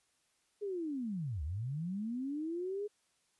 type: linear two-way sweep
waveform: sine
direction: down then up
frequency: 422 to 68.3 to 422 Hz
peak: -35 dBFS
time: 0.61-2.88 s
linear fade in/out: 20 ms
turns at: 1.43 s
effects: white hiss -75 dBFS RMS until 3.39 s + resampled to 24000 Hz